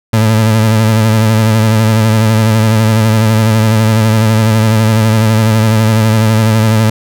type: tone with vibrato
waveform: 30% pulse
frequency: 110 Hz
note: A2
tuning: in tune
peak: -4 dBFS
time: 0.13-6.9 s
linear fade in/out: 5 ms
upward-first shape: sine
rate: 12 Hz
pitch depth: 45 cents each way
effects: none